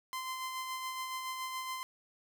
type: tone with tremolo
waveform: sawtooth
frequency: 1036 Hz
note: C6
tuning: 17 cents flat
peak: -32 dBFS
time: 0.13-1.83 s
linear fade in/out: 0 ms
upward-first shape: sine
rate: 7.1 Hz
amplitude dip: 35%
effects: none